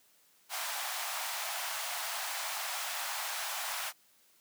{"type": "high-pass noise", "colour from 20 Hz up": "pink", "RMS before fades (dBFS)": -37, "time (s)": [0.49, 3.93], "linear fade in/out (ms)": 50, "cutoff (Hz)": 670, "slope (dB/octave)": 48, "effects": ["white hiss -66 dBFS RMS until 4.4 s", "high-pass 150 Hz 12 dB/octave"]}